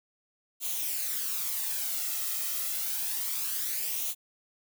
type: noise with flanger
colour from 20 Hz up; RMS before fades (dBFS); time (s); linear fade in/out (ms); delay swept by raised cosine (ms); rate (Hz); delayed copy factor
blue; -32; 0.6-4.15; 50; 0.29 to 1.59; 0.28; +0.55
effects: none